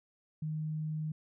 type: tone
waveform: sine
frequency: 155.1 Hz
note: D#3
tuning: 5 cents flat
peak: -33 dBFS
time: 0.42-1.12 s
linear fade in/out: 5 ms
effects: none